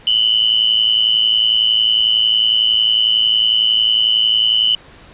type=tone pair together; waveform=sine; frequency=2937 / 3048 Hz; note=F#7 / G7; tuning=-13 / -49 cents; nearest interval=minor second; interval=64 cents; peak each=-14 dBFS; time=0.07-4.75 s; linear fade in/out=2 ms; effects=pink hiss -42 dBFS RMS until 5.13 s + resampled to 8000 Hz